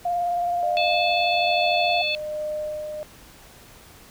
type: tone with vibrato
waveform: sine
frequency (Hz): 701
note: F5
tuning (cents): +6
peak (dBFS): -21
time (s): 0.05-2.02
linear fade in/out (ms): 5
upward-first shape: sine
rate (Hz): 19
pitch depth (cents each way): 23
type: tone with tremolo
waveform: sine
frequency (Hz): 608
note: D#5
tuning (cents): -40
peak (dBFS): -25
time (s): 0.63-3.03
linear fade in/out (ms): 0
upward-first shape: sine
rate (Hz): 1.2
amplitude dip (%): 40
type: harmonic tone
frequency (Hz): 870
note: A5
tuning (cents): -20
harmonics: 3 / 4 / 5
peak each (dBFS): -24 / -28 / -30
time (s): 0.77-2.15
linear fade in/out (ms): 0
effects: pink hiss -48 dBFS RMS until 4.1 s